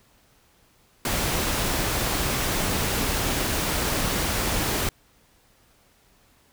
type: noise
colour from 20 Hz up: pink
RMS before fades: -25 dBFS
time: 1.05-4.89 s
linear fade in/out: 2 ms
effects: pink hiss -60 dBFS RMS until 6.52 s